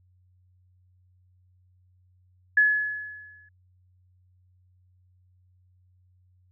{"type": "tone with exponential decay", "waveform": "sine", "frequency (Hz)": 1702, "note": "G#6", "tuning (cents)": 42, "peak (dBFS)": -14, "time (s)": [2.57, 3.49], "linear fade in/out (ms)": 5, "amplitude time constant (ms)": 200, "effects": ["added 91 Hz sine -59 dBFS peak until 6.51 s"]}